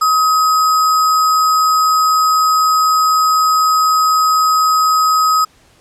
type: tone with sample-and-hold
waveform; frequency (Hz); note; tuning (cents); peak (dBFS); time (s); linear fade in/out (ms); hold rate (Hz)
sine; 1268; D#6; +32; -9; 0.01-5.45; 10; 6300
effects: pink hiss -50 dBFS RMS until 5.8 s + low-pass 10000 Hz 12 dB/octave